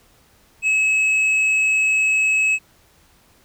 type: tone with hard clipping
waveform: sine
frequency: 2576 Hz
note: E7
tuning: 41 cents flat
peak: -16 dBFS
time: 0.62-2.59 s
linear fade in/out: 50 ms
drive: 4 dB
effects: pink hiss -55 dBFS RMS until 3.44 s